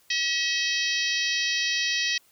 harmonic tone with a mistuned harmonic, 642 Hz, E5, 46 cents flat, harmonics 3 / 4 / 5 / 6 / 7 / 8 / 9, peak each -29 / -30 / -31 / -32 / -32 / -33 / -34 dBFS, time 0.1-2.18 s, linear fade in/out 5 ms, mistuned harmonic 5, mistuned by -18 cents, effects white hiss -61 dBFS RMS until 2.31 s

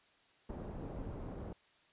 pink low-pass noise, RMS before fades -44 dBFS, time 0.49-1.53 s, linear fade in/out 5 ms, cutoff 630 Hz, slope 12 dB/octave, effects white hiss -68 dBFS RMS until 1.92 s + resampled to 8000 Hz

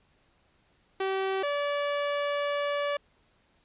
sawtooth tone pair in turn, 384.4 / 575.9 Hz, G4 / D5, -34 / -34 cents, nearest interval perfect fifth, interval 700 cents, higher second, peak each -23 dBFS, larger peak neither, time 1-1.43 / 1.43-2.97 s, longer second, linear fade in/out 5 ms, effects pink hiss -67 dBFS RMS until 3.64 s + resampled to 8000 Hz

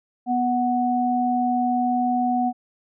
sine tone pair together, 246.3 / 740 Hz, B3 / F#5, -5 / 0 cents, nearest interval octave + perfect fifth, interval 1905 cents, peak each -22 / -21 dBFS, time 0.26-2.53 s, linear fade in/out 50 ms, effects none

